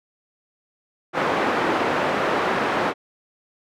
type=band-pass noise; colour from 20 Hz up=pink; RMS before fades=-22 dBFS; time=1.13-2.94 s; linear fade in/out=50 ms; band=330 to 1700 Hz; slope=12 dB/octave; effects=none